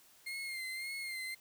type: tone with vibrato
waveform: 35% pulse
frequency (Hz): 2116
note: C7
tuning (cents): +19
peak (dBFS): -37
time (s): 0.26-1.35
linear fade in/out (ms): 10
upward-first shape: sine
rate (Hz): 1.8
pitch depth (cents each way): 49
effects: white hiss -63 dBFS RMS until 1.4 s